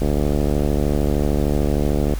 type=click train; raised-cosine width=2 ms; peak=-7 dBFS; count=156; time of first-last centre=0.02-2.137 s; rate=73.2 Hz; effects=added 50 Hz sine -22 dBFS peak until 2.19 s + pink hiss -38 dBFS RMS until 2.19 s